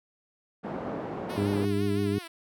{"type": "band-pass noise", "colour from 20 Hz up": "pink", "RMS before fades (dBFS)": -35, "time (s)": [0.63, 1.66], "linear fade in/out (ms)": 20, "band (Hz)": [210, 780], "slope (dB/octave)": 12}
{"type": "tone with vibrato", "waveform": "5% pulse", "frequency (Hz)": 349.2, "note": "F4", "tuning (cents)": 0, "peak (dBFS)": -29, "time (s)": [1.29, 2.28], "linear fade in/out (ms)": 10, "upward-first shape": "sine", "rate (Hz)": 5.9, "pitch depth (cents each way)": 98}
{"type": "harmonic tone", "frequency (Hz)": 101.1, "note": "G#2", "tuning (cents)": -46, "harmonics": [1, 2, 3, 4], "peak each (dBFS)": [-30, -30, -30, -30], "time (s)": [1.37, 2.19], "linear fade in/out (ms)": 10}
{"effects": []}